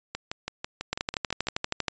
two click trains, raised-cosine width 0.2 ms, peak -14 / -9 dBFS, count 9 / 13, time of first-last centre 0.15-1.47 / 0.93-1.882 s, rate 6.06 / 12.6 Hz, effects resampled to 16000 Hz

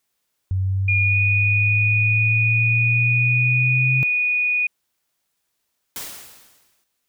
sine exponential sweep, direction up, 93.6 to 130.81 Hz, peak -18 dBFS, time 0.51-4.03 s, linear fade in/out 0 ms
sine tone with pitch glide, 2430 to 2467 Hz, D#7 to D#7, -42 to -15 cents, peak -17 dBFS, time 0.88-4.67 s, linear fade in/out 5 ms, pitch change +27 cents, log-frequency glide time 0.99-1.17 s
white noise with exponential decay, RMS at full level -29 dBFS, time 5.96-6.84 s, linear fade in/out 1 ms, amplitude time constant 190 ms
effects white hiss -74 dBFS RMS until 7.08 s

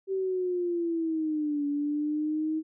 sine linear two-way sweep, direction down then up, 387.9 to 286.6 to 316.9 Hz, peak -26 dBFS, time 0.07-2.63 s, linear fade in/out 50 ms, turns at 1.66 s, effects none

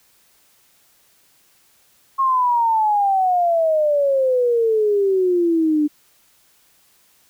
sine exponential sweep, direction down, 1087 to 293.7 Hz, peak -14 dBFS, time 2.18-5.88 s, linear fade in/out 20 ms, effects white hiss -57 dBFS RMS until 7.29 s

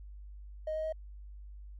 triangle tone with pitch steps, 623 / 627.7 / 632.4 Hz, D#5 / D#5 / D#5, +2 / +15 / +28 cents, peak -29 dBFS, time 0.67-0.925 s, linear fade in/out 5 ms, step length 85 ms, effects tanh soft clip ceiling -29 dBFS + added 50 Hz sine -45 dBFS peak until 1.79 s

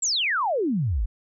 sine exponential sweep, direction down, 7902 to 43.65 Hz, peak -21 dBFS, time 0.02-1.06 s, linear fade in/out 10 ms, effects none

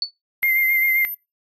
sine tone with exponential decay, 4463 Hz, C#8, 11 cents sharp, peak -15 dBFS, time 0.02-0.11 s, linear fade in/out 2 ms, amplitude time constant 18 ms
sine tone, 13000 Hz, G#9, 38 cents flat, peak -25 dBFS, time 0.42-1.15 s, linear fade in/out 10 ms
sine tone with vibrato, 2093 Hz, C7, in tune, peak -16 dBFS, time 0.43-1.05 s, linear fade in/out 0 ms, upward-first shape triangle, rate 7.6 Hz, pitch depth 34 cents each way
effects noise-tail reverb RT60 0.2 s tail -18 dB re dry

